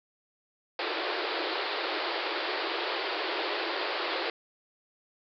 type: band-pass noise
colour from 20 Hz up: pink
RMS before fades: -32 dBFS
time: 0.79-4.3 s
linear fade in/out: 2 ms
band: 320 to 4800 Hz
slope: 96 dB/octave
effects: none